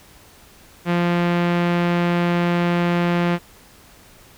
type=tone with low-pass filter; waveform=sawtooth; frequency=173.7 Hz; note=F3; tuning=9 cents flat; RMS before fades=-19 dBFS; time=0.85-3.39 s; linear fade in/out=50 ms; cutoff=2600 Hz; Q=1.2; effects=pink hiss -48 dBFS RMS until 4.37 s